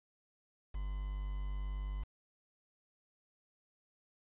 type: tone with quantisation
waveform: triangle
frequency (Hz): 49.34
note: G1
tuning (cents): +12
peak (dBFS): -34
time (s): 0.74-2.04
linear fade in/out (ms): 10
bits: 9
effects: resampled to 8000 Hz